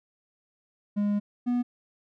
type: tone pair in turn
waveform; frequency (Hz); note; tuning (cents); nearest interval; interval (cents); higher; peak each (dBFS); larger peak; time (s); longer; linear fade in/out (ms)
triangle; 205.4 / 244.3; G#3 / B3; -19 / -19; minor third; 300; second; -21; neither; 0.96-1.2 / 1.46-1.63; first; 20
effects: none